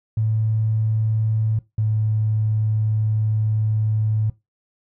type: tone pair in turn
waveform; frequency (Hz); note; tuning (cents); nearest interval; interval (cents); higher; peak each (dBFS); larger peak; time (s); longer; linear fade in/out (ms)
triangle; 109.8 / 108.41; A2 / A2; -3 / -25; unison; 22; first; -13; neither; 0.17-1.59 / 1.78-4.3; second; 5
effects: noise-tail reverb RT60 0.2 s tail -23 dB re dry + tanh soft clip ceiling -15 dBFS